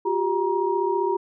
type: tone cluster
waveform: sine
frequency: 360.3 / 395.4 / 946 Hz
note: F#4 / G4 / A#5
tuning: -46 / +15 / +25 cents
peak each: -25 / -24 / -25 dBFS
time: 0.05-1.17 s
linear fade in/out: 10 ms
effects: none